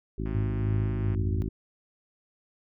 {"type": "harmonic tone", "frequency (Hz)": 53.1, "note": "G#1", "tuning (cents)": 39, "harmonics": [1, 2, 3, 4, 5, 6, 7], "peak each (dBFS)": [-32, -35, -37, -38, -39, -40, -40], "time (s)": [0.18, 1.49], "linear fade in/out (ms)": 5}
{"type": "click train", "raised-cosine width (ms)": 0.5, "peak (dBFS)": -32, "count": 119, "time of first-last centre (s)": [0.26, 1.147], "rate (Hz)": 133}
{"type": "tone with pitch glide", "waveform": "sine", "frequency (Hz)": [103.83, 90.39], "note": ["G#2", "F#2"], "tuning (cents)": [0, -40], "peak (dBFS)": -26, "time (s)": [0.35, 1.42], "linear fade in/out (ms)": 0, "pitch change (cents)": -240, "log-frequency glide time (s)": [1.01, 1.28]}
{"effects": []}